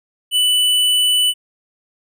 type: tone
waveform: square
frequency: 2980 Hz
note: F#7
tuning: 12 cents sharp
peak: -13 dBFS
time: 0.31-1.34 s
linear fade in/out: 50 ms
effects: none